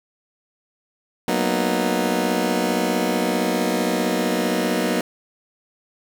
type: chord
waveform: 20% pulse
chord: B major seventh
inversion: second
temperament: just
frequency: 185.21 / 231.5 / 246.9 / 308.7 Hz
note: F#3 / A#3 / B3 / D#4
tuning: +2 / -12 / 0 / -14 cents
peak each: -20 dBFS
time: 1.28-5.01 s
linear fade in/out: 2 ms
effects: none